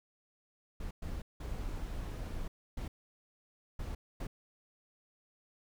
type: noise bursts at uneven times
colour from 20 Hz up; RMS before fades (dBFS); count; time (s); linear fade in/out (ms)
brown; -39; 6; 0.8-0.91 / 1.02-1.22 / 1.4-2.48 / 2.77-2.88 / 3.79-3.95 / 4.2-4.27; 5
effects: none